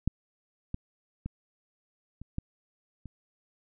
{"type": "clicks", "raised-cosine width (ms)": 5, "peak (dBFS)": [-13, -20, -22, -30, -19, -30], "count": 6, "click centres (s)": [0.076, 0.744, 1.26, 2.216, 2.384, 3.057], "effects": []}